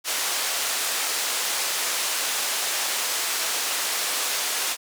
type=band-pass noise; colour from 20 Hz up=white; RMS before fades=-26 dBFS; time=0.04-4.77 s; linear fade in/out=50 ms; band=500 to 9200 Hz; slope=12 dB/octave; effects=none